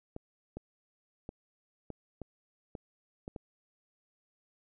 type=clicks; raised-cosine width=2 ms; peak=-27 dBFS; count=8; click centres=0.164 / 0.57 / 1.291 / 1.903 / 2.217 / 2.752 / 3.279 / 3.362 s; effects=none